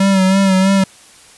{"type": "tone with vibrato", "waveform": "square", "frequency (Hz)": 191.9, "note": "G3", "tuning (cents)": -37, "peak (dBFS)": -10, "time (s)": [0, 0.84], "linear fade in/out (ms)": 5, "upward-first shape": "sine", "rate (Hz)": 3.1, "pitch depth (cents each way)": 41, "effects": ["white hiss -43 dBFS RMS until 1.37 s", "resampled to 24000 Hz"]}